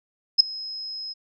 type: tone with ADSR envelope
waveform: sine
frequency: 5120 Hz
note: D#8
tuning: 49 cents sharp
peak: -7 dBFS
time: 0.38-1.14 s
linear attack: 23 ms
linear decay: 5 ms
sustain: -24 dB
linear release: 23 ms
effects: none